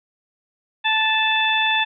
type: harmonic tone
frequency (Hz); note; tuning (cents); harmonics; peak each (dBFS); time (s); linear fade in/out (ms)
877; A5; -6; 1 / 2 / 3 / 4; -22 / -22 / -22 / -22; 0.84-1.85; 20
effects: none